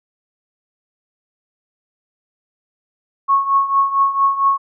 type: tone with tremolo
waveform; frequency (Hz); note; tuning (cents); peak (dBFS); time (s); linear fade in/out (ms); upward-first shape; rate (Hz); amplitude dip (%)
sine; 1100; C#6; -14; -9; 3.28-4.58; 20; triangle; 4.4; 80
effects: none

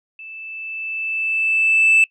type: tone with level ramp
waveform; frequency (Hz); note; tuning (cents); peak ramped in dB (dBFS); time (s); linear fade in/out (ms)
sine; 2637; E7; 0; -34 to -7; 0.19-2.04; 2
effects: noise-tail reverb RT60 0.1 s tail -23 dB re dry + tanh soft clip ceiling -8 dBFS

